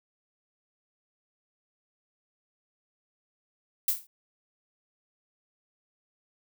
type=noise with exponential decay; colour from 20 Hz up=violet; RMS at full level=-21 dBFS; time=3.88-4.07 s; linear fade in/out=5 ms; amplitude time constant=40 ms; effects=none